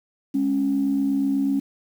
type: tone pair together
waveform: sine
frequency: 207.7 / 275.8 Hz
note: G#3 / C#4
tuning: 0 / -9 cents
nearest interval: perfect fourth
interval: 491 cents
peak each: -26 / -19 dBFS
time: 0.34-1.6 s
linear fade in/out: 10 ms
effects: tanh soft clip ceiling -12 dBFS + 8-bit